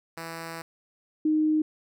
5% pulse / sine tone pair in turn, 164.81 / 309.2 Hz, E3 / D#4, 0 / -11 cents, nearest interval major seventh, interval 1089 cents, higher second, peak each -24 / -20 dBFS, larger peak second, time 0.17-0.62 / 1.25-1.62 s, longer first, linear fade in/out 5 ms, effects none

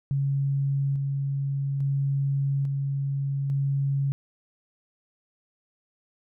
sine tone with tremolo, 138.59 Hz, C#3, in tune, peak -22 dBFS, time 0.11-4.12 s, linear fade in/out 0 ms, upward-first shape square, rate 0.59 Hz, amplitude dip 25%, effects none

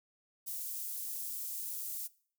white high-pass noise, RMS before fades -40 dBFS, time 0.46-2.08 s, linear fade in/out 20 ms, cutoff 9200 Hz, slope 12 dB/octave, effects noise-tail reverb RT60 0.5 s tail -21 dB re dry

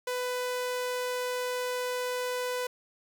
sawtooth tone, 498.3 Hz, B4, 15 cents sharp, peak -26 dBFS, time 0.07-2.67 s, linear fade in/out 5 ms, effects none

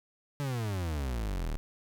40% pulse exponential sweep, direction down, 146.83 to 35.73 Hz, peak -30 dBFS, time 0.4-1.57 s, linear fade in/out 0 ms, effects none

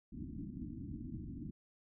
white low-pass noise, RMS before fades -45 dBFS, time 0.12-1.51 s, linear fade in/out 10 ms, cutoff 320 Hz, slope 96 dB/octave, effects none

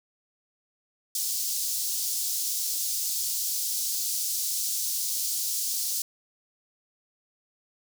pink high-pass noise, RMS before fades -29 dBFS, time 1.15-6.02 s, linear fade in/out 2 ms, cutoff 4900 Hz, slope 24 dB/octave, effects none

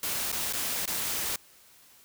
white noise with dropouts, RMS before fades -31 dBFS, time 0.03-1.36 s, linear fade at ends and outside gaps 2 ms, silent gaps 0.318-0.326 / 0.526-0.534 / 0.857-0.876 s, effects white hiss -57 dBFS RMS until 2.04 s

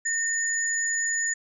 sine tone pair together, 1829 / 6905 Hz, A#6 / A8, -33 / -34 cents, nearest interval octave + major seventh, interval 2299 cents, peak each -27 / -26 dBFS, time 0.05-1.34 s, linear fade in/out 10 ms, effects none

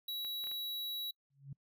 square tone, 3900 Hz, B7, 23 cents flat, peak -38 dBFS, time 0.08-1.11 s, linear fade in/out 5 ms
clicks, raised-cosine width 0.3 ms, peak -37 dBFS, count 4, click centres 0.248 / 0.44 / 0.471 / 0.515 s
sine tone with exponential growth, 138.59 Hz, C#3, in tune, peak -40 dBFS, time 1.3-1.53 s, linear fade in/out 5 ms, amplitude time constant 50 ms
effects noise-tail reverb RT60 0.1 s tail -26 dB re dry

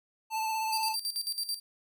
square tone with vibrato, 880 Hz, A5, in tune, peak -30 dBFS, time 0.3-0.96 s, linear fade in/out 50 ms, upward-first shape sine, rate 16 Hz, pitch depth 20 cents each way
sawtooth tone with tremolo, 4699 Hz, D8, in tune, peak -27 dBFS, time 0.72-1.6 s, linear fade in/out 10 ms, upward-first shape square, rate 9.1 Hz, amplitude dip 75%
effects none

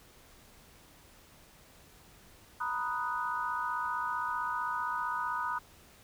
sine chord, B major seventh, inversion third, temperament equal, 932.3 / 987.8 / 1244.5 / 1480 Hz, A#5 / B5 / D#6 / F#6, 0 / 0 / 0 / 0 cents, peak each -39 / -36 / -35 / -38 dBFS, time 2.6-5.59 s, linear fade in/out 10 ms, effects pink hiss -58 dBFS RMS until 6.03 s

